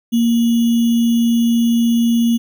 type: tone with sample-and-hold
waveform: sine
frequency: 233.1 Hz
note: A#3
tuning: in tune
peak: -11 dBFS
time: 0.12-2.38 s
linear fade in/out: 20 ms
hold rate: 3150 Hz
effects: none